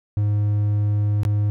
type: tone with dropouts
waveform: triangle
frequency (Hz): 103.83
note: G#2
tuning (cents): 0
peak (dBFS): -15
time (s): 0.17-1.5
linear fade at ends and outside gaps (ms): 0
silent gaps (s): 1.233-1.251
effects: none